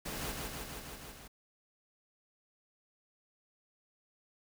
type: noise with echo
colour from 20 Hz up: pink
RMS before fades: -40 dBFS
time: 0.05-0.32 s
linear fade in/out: 10 ms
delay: 160 ms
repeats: 6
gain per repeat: -2 dB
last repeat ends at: 1.28 s
effects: none